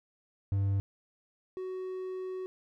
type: tone pair in turn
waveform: triangle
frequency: 98.7 / 372.6 Hz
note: G2 / F#4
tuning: +12 / +12 cents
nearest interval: octave + major seventh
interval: 2300 cents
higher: second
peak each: -24 / -33 dBFS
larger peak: first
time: 0.52-0.8 / 1.57-2.46 s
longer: second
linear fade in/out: 0 ms
effects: none

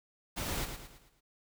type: noise with echo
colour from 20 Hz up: pink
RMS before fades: -36 dBFS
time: 0.36-0.66 s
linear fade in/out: 20 ms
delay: 110 ms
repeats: 5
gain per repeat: -7 dB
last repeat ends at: 1.21 s
effects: none

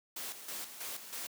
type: noise with tremolo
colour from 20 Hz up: white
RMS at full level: -41 dBFS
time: 0.16-1.27 s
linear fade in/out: 5 ms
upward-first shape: square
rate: 3.1 Hz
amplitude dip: 60%
effects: high-pass 200 Hz 12 dB/octave

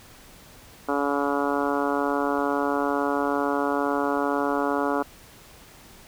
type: harmonic tone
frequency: 142.2 Hz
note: C#3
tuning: 45 cents sharp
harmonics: 2 / 3 / 4 / 5 / 6 / 7 / 8 / 9 / 10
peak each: -27 / -29 / -30 / -31 / -32 / -32 / -33 / -34 / -34 dBFS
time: 0.88-5.03 s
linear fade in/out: 10 ms
effects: pink hiss -49 dBFS RMS until 6.07 s

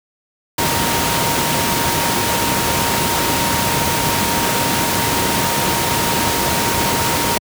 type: tone in noise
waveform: sine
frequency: 932.3 Hz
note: A#5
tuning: in tune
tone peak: -22 dBFS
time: 0.58-7.38 s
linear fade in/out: 5 ms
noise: pink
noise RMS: -17 dBFS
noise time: 0.58-7.38 s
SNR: -8 dB
effects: high-pass 100 Hz 12 dB/octave

